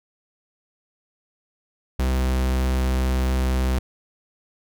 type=tone; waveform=45% pulse; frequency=64.4 Hz; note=C2; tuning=27 cents flat; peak=-19 dBFS; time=1.99-3.79 s; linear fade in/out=5 ms; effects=none